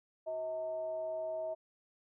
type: tone with frequency modulation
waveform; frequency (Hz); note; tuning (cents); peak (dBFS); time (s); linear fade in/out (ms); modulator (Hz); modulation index
sine; 639; D#5; +46; -35; 0.26-1.55; 20; 270; 0.32
effects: none